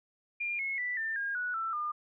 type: tone with pitch steps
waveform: sine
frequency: 2402 / 2177 / 1973.7 / 1789.1 / 1621.8 / 1470.1 / 1332.6 / 1208 Hz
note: D7 / C#7 / B6 / A6 / G#6 / F#6 / E6 / D6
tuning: +38 / -32 / -2 / +28 / -42 / -12 / +18 / +48 cents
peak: -31 dBFS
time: 0.4-1.92 s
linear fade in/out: 10 ms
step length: 190 ms
effects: none